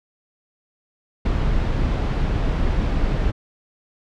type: noise with ADSR envelope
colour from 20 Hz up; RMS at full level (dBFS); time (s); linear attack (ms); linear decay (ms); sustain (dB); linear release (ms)
brown; -17; 1.25-3.32; 9; 18; -3; 24
effects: low-pass 4000 Hz 12 dB/octave